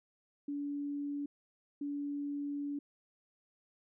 sine tone bursts at uneven times, 286.8 Hz, D4, 41 cents flat, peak -35 dBFS, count 2, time 0.48-1.26 / 1.81-2.79 s, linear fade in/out 5 ms, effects none

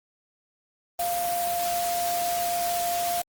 sine tone in noise, 698 Hz, F5, 1 cent flat, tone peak -25 dBFS, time 0.99-3.22 s, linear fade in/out 5 ms, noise white, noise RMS -32 dBFS, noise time 0.99-3.22 s, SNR +4 dB, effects Opus 24 kbps

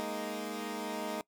15% pulse chord, Ab suspended second, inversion none, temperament equal, 207.7 / 233.1 / 311.1 Hz, Ab3 / Bb3 / Eb4, 0 / 0 / 0 cents, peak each -34 dBFS, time 0-1.21 s, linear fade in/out 0 ms, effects noise-tail reverb RT60 0.1 s tail -22 dB re dry

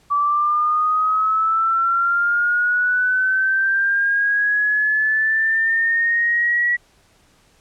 sine linear sweep, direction up, 1150 to 1935 Hz, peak -15 dBFS, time 0.1-6.77 s, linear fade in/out 20 ms, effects pink hiss -56 dBFS RMS until 7.6 s + low-pass 10000 Hz 12 dB/octave

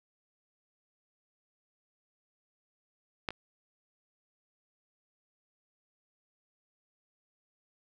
clicks, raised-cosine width 0.3 ms, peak -15 / -25 dBFS, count 2, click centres 3.288 / 3.306 s, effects none

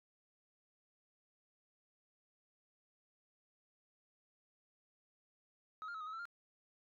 sine tone with pitch steps, 1274 / 1402 / 1292 / 1240 / 1281 / 1333 / 1399 Hz, D#6 / F6 / E6 / D#6 / E6 / E6 / F6, +41 / +6 / -35 / -6 / -50 / +19 / +3 cents, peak -40 dBFS, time 5.82-6.254 s, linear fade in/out 0 ms, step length 62 ms, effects tanh soft clip ceiling -42 dBFS

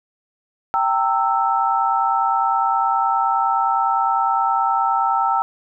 sine chord, E diminished, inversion first, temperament equal with one note detuned, 784 / 913.7 / 1318.5 Hz, G5 / Bb5 / E6, 0 / -35 / 0 cents, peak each -20 dBFS, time 0.74-5.42 s, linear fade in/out 0 ms, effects none

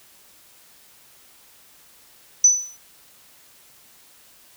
sine tone with exponential decay, 5990 Hz, F#8, 20 cents sharp, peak -7 dBFS, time 2.44-2.77 s, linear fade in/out 5 ms, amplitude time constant 70 ms, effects white hiss -52 dBFS RMS until 4.56 s

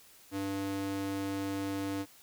square tone with high-pass filter, 98 Hz, G2, in tune, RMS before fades -35 dBFS, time 0.31-2.06 s, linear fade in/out 50 ms, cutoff 220 Hz, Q 4.9, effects white hiss -58 dBFS RMS until 2.22 s

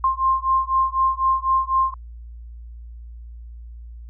sine beating tone pair, 1055 / 1059 Hz, C6 / C6, +14 / +21 cents, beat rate 4 Hz, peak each -20 dBFS, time 0.04-1.94 s, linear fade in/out 2 ms, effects added 58 Hz sine -35 dBFS peak until 4.09 s

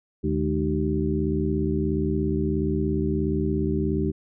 harmonic tone with a mistuned harmonic, 77 Hz, D#2, 17 cents flat, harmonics 1 / 2 / 3 / 4 / 5, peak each -28 / -28 / -28 / -28 / -28 dBFS, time 0.23-4.12 s, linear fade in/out 20 ms, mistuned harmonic 3, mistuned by -120 cents, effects none

